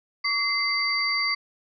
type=tone cluster; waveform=sine; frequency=1137 / 2074 / 4642 Hz; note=C#6 / C7 / D8; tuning=+44 / -16 / -21 cents; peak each=-30 / -25 / -26 dBFS; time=0.24-1.35 s; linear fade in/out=10 ms; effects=none